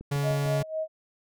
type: click train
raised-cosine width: 3 ms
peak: -29 dBFS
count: 5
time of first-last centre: 0.01-0.61 s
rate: 6.67 Hz
type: tone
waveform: 45% pulse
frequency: 141.9 Hz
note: C#3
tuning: 41 cents sharp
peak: -25 dBFS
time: 0.11-0.63 s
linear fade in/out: 10 ms
type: tone with tremolo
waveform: sine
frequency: 632 Hz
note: D#5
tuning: 27 cents sharp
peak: -26 dBFS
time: 0.22-0.88 s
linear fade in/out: 50 ms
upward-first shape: sine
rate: 3.9 Hz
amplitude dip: 80%
effects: none